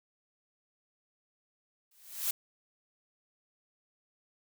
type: noise with exponential growth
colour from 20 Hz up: blue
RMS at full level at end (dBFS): -28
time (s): 1.91-2.31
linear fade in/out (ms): 5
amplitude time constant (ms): 85
effects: none